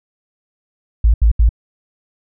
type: tone bursts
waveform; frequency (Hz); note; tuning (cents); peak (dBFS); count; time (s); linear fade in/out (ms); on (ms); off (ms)
sine; 55.3; A1; +9; -7; 3; 1.04-1.492; 5; 100; 76
effects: none